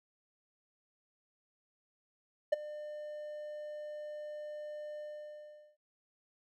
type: tone with ADSR envelope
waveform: triangle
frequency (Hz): 600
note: D5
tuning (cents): +37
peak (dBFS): -20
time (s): 2.52-5.77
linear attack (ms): 10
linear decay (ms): 16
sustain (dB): -19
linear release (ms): 780
effects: none